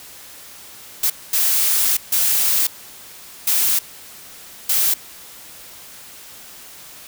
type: noise bursts at uneven times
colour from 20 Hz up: blue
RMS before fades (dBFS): -17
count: 5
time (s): 1.03-1.1 / 1.33-1.97 / 2.12-2.67 / 3.47-3.79 / 4.69-4.94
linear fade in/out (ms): 5
effects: white hiss -40 dBFS RMS until 7.07 s